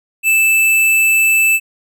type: tone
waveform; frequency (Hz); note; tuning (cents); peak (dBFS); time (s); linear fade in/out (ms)
square; 2637; E7; 0; -10; 0.23-1.6; 50
effects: none